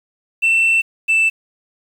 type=tone pair in turn; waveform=sine; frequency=2682 / 2650 Hz; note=E7 / E7; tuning=+29 / +9 cents; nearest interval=unison; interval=20 cents; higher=first; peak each=-9 dBFS; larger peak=neither; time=0.42-0.82 / 1.08-1.3 s; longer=first; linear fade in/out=20 ms; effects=tanh soft clip ceiling -10 dBFS + 7-bit